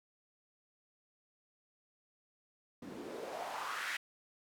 white noise with band-pass filter sweep, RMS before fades -42 dBFS, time 2.82-3.97 s, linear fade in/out 5 ms, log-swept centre 220 to 2000 Hz, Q 2.8, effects none

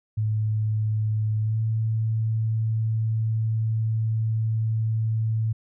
sine tone with pitch glide, 108.1 to 111.01 Hz, A2 to A2, -30 to +16 cents, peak -21 dBFS, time 0.17-5.53 s, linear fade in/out 10 ms, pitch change +46 cents, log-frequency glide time 1.41-1.6 s, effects none

